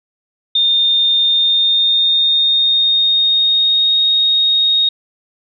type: tone with pitch glide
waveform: sine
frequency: 3635 to 3733 Hz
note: A#7 to A#7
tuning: -44 to +2 cents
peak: -10 dBFS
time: 0.55-4.89 s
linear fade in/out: 5 ms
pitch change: +46 cents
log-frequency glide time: 1.23-3.98 s
effects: none